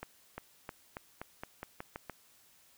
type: accelerating click train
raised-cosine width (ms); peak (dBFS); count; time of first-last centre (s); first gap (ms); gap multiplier
0.5; -25; 10; 0.03-2.097; 350; 0.89
effects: white hiss -64 dBFS RMS until 2.77 s